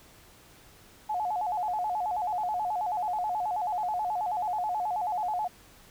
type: tone with vibrato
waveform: sine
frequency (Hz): 784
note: G5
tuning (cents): 0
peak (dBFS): -27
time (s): 1.09-5.48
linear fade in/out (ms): 10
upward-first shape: square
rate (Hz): 9.3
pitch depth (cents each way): 150
effects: pink hiss -55 dBFS RMS until 5.9 s